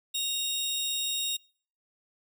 sawtooth tone pair together, 2795 / 3739 Hz, F7 / A#7, +1 / +4 cents, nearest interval perfect fourth, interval 503 cents, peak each -34 / -26 dBFS, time 0.14-1.37 s, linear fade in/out 10 ms, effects noise-tail reverb RT60 0.5 s tail -26 dB re dry

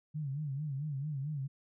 sine tone with vibrato, 143.8 Hz, D3, 36 cents flat, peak -34 dBFS, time 0.14-1.48 s, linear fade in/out 20 ms, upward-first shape sine, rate 4.5 Hz, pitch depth 130 cents each way, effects none

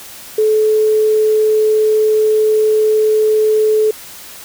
sine tone, 431.6 Hz, A4, 33 cents flat, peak -9 dBFS, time 0.38-3.91 s, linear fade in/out 5 ms, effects white hiss -34 dBFS RMS until 4.44 s

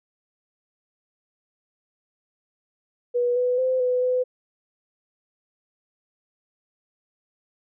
sine tone with pitch steps, 486.3 / 496.5 / 515 / 499.8 / 504 Hz, B4 / B4 / C5 / B4 / B4, -27 / +9 / -28 / +21 / +35 cents, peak -19 dBFS, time 3.14-4.24 s, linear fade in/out 20 ms, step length 220 ms, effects none

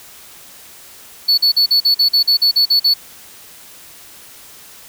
triangle tone bursts, 4435 Hz, C#8, in tune, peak -8 dBFS, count 12, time 1.28-2.94 s, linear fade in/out 10 ms, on 98 ms, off 44 ms, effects white hiss -40 dBFS RMS until 4.88 s

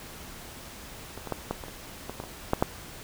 clicks, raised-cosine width 1 ms, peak -25 / -23 / -14 / -14 / -24 / -27 / -20 / -20 / -25 / -8 / -7 dBFS, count 11, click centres 1.176 / 1.273 / 1.323 / 1.51 / 1.638 / 1.683 / 2.096 / 2.201 / 2.238 / 2.534 / 2.625 s, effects pink hiss -44 dBFS RMS until 3.03 s

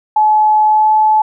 sine tone with pitch glide, 856 to 862.5 Hz, A5 to A5, -48 to -35 cents, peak -7 dBFS, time 0.16-1.22 s, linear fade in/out 5 ms, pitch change +13 cents, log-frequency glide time 0.66-0.9 s, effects none

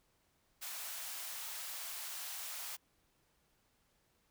white high-pass noise, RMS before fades -44 dBFS, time 0.61-2.77 s, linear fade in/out 20 ms, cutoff 640 Hz, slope 24 dB/octave, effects pink hiss -75 dBFS RMS until 4.3 s

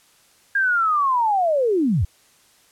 sine linear sweep, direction down, 1626 to 65.41 Hz, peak -16 dBFS, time 0.55-2.05 s, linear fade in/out 5 ms, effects white hiss -56 dBFS RMS until 2.71 s + low-pass 11000 Hz 12 dB/octave

